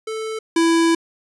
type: tone pair in turn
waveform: square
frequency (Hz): 440 / 331.6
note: A4 / E4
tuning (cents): 0 / +10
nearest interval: perfect fourth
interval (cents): 490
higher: first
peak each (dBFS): -25 / -14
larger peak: second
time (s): 0.07-0.39 / 0.56-0.95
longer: second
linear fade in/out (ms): 5
effects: resampled to 24000 Hz